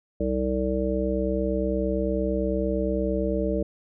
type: harmonic tone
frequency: 64.4 Hz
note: C2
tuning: 27 cents flat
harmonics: 1 / 3 / 5 / 7 / 9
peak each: -29 / -29 / -29 / -29 / -29 dBFS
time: 0.2-3.63 s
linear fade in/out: 5 ms
effects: none